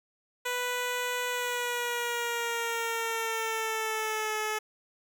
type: tone with pitch glide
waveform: 10% pulse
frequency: 493.9 to 430 Hz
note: B4 to A4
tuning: 0 to -40 cents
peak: -21 dBFS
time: 0.45-4.59 s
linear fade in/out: 10 ms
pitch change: -240 cents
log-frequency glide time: 1.29-4.37 s
effects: 10-bit